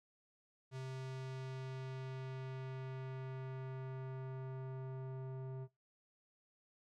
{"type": "tone with low-pass filter sweep", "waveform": "square", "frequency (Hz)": 131.3, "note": "C3", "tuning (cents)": 6, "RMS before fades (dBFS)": -45, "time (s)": [0.71, 5.68], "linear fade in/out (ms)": 50, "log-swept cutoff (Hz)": [7000, 760], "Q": 0.76, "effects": ["noise-tail reverb RT60 0.2 s tail -19 dB re dry"]}